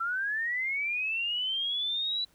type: linear sweep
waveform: sine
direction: up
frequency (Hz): 1329 to 3969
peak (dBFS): -28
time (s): 0-2.25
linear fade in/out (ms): 10
effects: pink hiss -65 dBFS RMS until 2.34 s